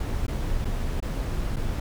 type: noise with dropouts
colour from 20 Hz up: brown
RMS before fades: -27 dBFS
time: 0-1.8 s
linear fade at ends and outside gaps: 5 ms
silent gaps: 0.267-0.28 / 0.648-0.652 / 1.003-1.024 / 1.561-1.566 s
effects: none